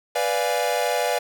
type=chord; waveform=45% pulse; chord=B diminished seventh; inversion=none; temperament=equal; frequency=493.9 / 587.3 / 698.5 / 830.6 Hz; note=B4 / D5 / F5 / Ab5; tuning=0 / 0 / 0 / 0 cents; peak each=-26 / -26 / -26 / -28 dBFS; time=0.15-1.19 s; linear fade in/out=10 ms; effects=none